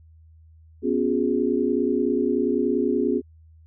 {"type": "chord", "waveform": "sine", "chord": "C# dominant seventh", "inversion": "third", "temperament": "equal with one note detuned", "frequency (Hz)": [246.9, 277.2, 358.4, 415.3], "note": ["B3", "C#4", "E#4", "G#4"], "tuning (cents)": [0, 0, 45, 0], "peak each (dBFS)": -25, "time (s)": [0.82, 3.22], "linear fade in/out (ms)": 50, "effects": ["added 80 Hz sine -48 dBFS peak until 3.66 s"]}